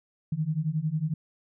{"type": "beating tone pair", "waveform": "sine", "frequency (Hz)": [150, 161], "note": ["D3", "E3"], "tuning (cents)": [37, -41], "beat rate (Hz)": 11, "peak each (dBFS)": [-29, -28], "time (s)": [0.32, 1.14], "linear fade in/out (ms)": 5, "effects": []}